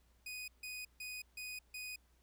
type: tone bursts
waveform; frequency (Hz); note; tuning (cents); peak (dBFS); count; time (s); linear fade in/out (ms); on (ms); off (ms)
sawtooth; 2489; D#7; 0; -40; 5; 0.26-1.96; 5; 220; 150
effects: added 60 Hz sine -68 dBFS peak until 2.22 s + pink hiss -75 dBFS RMS until 2.22 s